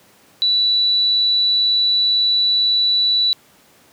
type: tone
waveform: sine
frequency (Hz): 3951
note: B7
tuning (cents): 0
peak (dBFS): -13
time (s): 0.42-3.33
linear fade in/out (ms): 0
effects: pink hiss -51 dBFS RMS until 3.92 s + high-pass 150 Hz 12 dB/octave